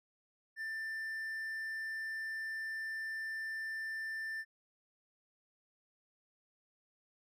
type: tone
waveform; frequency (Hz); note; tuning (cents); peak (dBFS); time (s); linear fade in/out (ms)
triangle; 1780; A6; +20; -36; 0.56-4.45; 50
effects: none